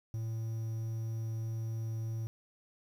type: tone with quantisation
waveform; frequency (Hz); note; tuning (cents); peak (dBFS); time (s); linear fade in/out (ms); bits
triangle; 112.3; A2; +36; -32; 0.14-2.27; 0; 10
effects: none